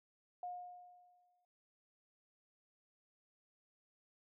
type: tone with exponential decay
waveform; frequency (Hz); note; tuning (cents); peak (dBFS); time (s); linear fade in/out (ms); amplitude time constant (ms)
sine; 716; F5; +43; -40; 0.43-1.45; 2; 220
effects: noise-tail reverb RT60 0.4 s tail -25 dB re dry